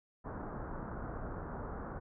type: low-pass noise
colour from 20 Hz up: pink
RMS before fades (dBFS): -42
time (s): 0.24-2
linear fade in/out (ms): 20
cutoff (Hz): 1500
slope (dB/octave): 48
effects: none